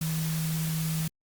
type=tone in noise; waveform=sine; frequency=159.8 Hz; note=D#3; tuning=47 cents sharp; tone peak=-27 dBFS; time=0.01-1.08 s; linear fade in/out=5 ms; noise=white; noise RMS=-37 dBFS; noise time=0.01-1.08 s; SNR=+7 dB; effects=Opus 48 kbps